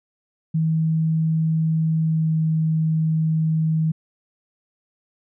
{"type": "tone with pitch glide", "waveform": "sine", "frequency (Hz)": [160.1, 158.99], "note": ["D#3", "D#3"], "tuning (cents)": [50, 38], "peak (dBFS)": -17, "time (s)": [0.54, 3.92], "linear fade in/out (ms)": 10, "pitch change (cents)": -12, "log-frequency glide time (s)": [2.02, 2.32], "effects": []}